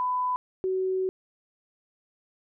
sine tone pair in turn, 1000 / 375.6 Hz, B5 / F#4, +21 / +26 cents, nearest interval octave + perfect fourth, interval 1695 cents, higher first, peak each -24 dBFS, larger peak neither, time 0-0.36 / 0.64-1.09 s, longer second, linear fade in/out 0 ms, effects none

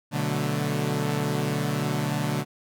sawtooth chord, B minor seventh, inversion none, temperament equal with one note detuned, 123.47 / 146.83 / 186.18 / 220 Hz, B2 / D3 / F#3 / A3, 0 / 0 / +11 / 0 cents, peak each -27 / -23 / -29 / -28 dBFS, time 0.11-2.45 s, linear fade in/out 50 ms, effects none

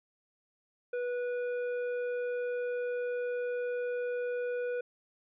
sine tone with hard clipping, 489.6 Hz, B4, 15 cents flat, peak -33 dBFS, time 0.93-4.81 s, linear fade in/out 5 ms, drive 8 dB, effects resampled to 8000 Hz

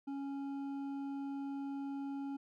sine tone with hard clipping, 277.2 Hz, C#4, in tune, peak -40 dBFS, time 0.07-2.37 s, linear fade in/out 10 ms, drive 7 dB, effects none

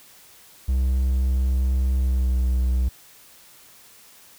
triangle tone with pitch glide, 64.6 to 62.76 Hz, C2 to B1, -21 to +28 cents, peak -16 dBFS, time 0.68-2.89 s, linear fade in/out 10 ms, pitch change -51 cents, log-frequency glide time 1.97-2.38 s, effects white hiss -50 dBFS RMS until 4.38 s

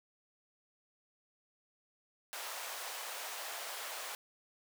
pink high-pass noise, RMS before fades -43 dBFS, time 2.33-4.15 s, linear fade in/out 0 ms, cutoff 590 Hz, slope 24 dB/octave, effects none

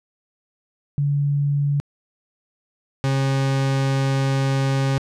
sine / 40% pulse tone pair in turn, 143.1 / 135.54 Hz, D3 / C#3, -45 / -39 cents, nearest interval minor second, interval 94 cents, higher first, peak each -17 dBFS, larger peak neither, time 0.98-1.8 / 3.04-4.98 s, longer second, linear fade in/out 0 ms, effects low-pass 7000 Hz 12 dB/octave

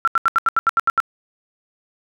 sine tone bursts, 1354 Hz, E6, 46 cents sharp, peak -12 dBFS, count 10, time 0.05-1.002 s, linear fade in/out 0 ms, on 25 ms, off 78 ms, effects none

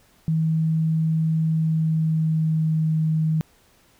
sine tone with pitch glide, 160 to 157.89 Hz, D#3 to D#3, +49 to +26 cents, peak -18 dBFS, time 0.28-3.41 s, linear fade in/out 0 ms, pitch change -23 cents, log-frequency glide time 1.43-2.93 s, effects pink hiss -58 dBFS RMS until 3.99 s

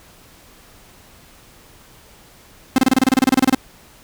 45% pulse tone bursts, 261.6 Hz, C4, in tune, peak -10 dBFS, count 16, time 2.76-3.548 s, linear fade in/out 2 ms, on 23 ms, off 28 ms, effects pink hiss -47 dBFS RMS until 4.03 s

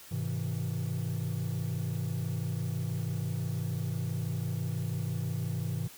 triangle chord, Ab augmented, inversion none, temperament just, 103.83 / 129.78 / 162.23 Hz, Ab2 / C3 / E3, 0 / -14 / -27 cents, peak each -32 dBFS, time 0.11-5.88 s, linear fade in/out 10 ms, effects tanh soft clip ceiling -24 dBFS + white hiss -51 dBFS RMS until 5.97 s

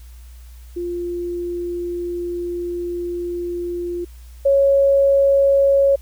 sine tone pair in turn, 349.2 / 553.2 Hz, F4 / C#5, 0 / -4 cents, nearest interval minor sixth, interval 796 cents, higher second, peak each -22 / -11 dBFS, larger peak second, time 0.76-4.05 / 4.45-5.96 s, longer first, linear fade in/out 10 ms, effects added 60 Hz sine -37 dBFS peak until 6.01 s + white hiss -53 dBFS RMS until 6.01 s

